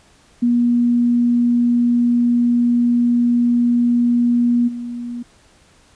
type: tone with level steps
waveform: sine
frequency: 240 Hz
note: B3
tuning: 49 cents flat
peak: -12 / -24 dBFS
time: 0.42-5.23 s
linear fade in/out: 10 ms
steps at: 4.67 s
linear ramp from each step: 20 ms
effects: pink hiss -52 dBFS RMS until 5.95 s + resampled to 22050 Hz